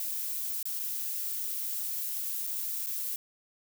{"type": "noise with dropouts", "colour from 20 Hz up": "violet", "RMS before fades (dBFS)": -34, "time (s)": [0, 3.16], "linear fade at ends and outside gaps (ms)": 1, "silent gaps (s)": [[0.628, 0.654], [0.794, 0.798], [2.468, 2.472], [2.863, 2.869]], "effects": []}